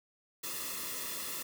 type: noise with comb filter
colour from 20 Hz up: white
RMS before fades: -39 dBFS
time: 0.43-1.43 s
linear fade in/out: 10 ms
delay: 1.3 ms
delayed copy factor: -0.75
effects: none